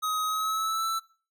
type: tone with pitch glide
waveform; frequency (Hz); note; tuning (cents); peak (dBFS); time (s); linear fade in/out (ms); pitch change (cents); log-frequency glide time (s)
square; 1263 to 1324.3; D#6 to E6; +26 to +8; -27; 0.02-1; 20; +82; 0.26-0.84
effects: noise-tail reverb RT60 0.4 s tail -21 dB re dry